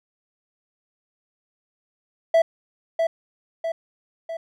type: tone with echo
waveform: triangle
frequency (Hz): 659.3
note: E5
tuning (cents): 0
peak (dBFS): -11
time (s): 2.34-2.42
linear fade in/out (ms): 5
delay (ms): 650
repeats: 3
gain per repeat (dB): -5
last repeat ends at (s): 4.37
effects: none